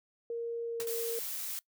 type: tone with pitch glide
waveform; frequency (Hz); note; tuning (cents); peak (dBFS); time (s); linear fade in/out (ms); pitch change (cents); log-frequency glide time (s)
sine; 466.2 to 462.4; A#4 to A#4; 0 to -14; -33; 0.3-1.19; 2; -14; 0.64-0.81
type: noise with exponential decay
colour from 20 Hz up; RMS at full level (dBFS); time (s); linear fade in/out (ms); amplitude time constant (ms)
white; -35; 0.8-0.92; 0; 26
type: noise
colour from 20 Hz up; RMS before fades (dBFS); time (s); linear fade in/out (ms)
blue; -38; 0.87-1.59; 0
effects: noise-tail reverb RT60 0.1 s tail -22 dB re dry